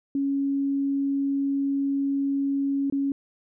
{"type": "tone with dropouts", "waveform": "sine", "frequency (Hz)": 277.2, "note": "C#4", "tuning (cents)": 0, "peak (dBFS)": -22, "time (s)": [0.15, 3.12], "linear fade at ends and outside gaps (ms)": 2, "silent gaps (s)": [2.9, 2.924], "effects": []}